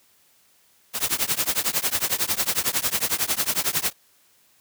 white noise with tremolo, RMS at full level -20 dBFS, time 0.93-3.93 s, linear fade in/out 50 ms, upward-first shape triangle, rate 11 Hz, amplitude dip 100%, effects white hiss -60 dBFS RMS until 4.6 s + high-pass 60 Hz 12 dB/octave

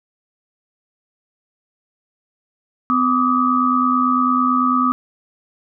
sine tone cluster, 253.7 / 1165 / 1254 Hz, B3 / D6 / D#6, +47 / -14 / +13 cents, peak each -18 dBFS, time 2.9-4.92 s, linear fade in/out 0 ms, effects none

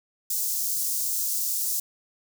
white high-pass noise, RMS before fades -27 dBFS, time 0.3-1.8 s, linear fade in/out 5 ms, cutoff 5500 Hz, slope 24 dB/octave, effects none

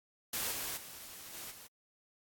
white noise with level steps, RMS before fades -36 / -39 / -49 / -45 / -52 dBFS, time 0.33-1.67 s, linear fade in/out 5 ms, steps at 0.51 / 0.76 / 1.33 / 1.5 s, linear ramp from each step 20 ms, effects AAC 64 kbps

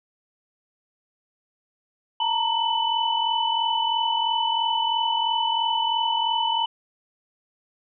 sine tone cluster, 899 / 942 / 2993 Hz, A5 / A#5 / F#7, +37 / +18 / +19 cents, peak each -25 dBFS, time 2.2-6.66 s, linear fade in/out 5 ms, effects none

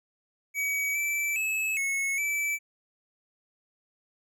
square tone with pitch steps, 2269 / 2323 / 2594 / 2191 / 2314 Hz, C#7 / D7 / E7 / C#7 / D7, +40 / -20 / -28 / -21 / -26 cents, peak -27 dBFS, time 0.54-2.59 s, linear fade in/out 50 ms, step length 410 ms, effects none

